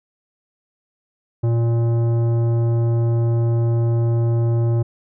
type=tone with tanh clipping; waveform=sine; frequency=116.54 Hz; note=A#2; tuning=in tune; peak=-17 dBFS; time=1.43-4.83 s; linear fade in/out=10 ms; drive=13 dB; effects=none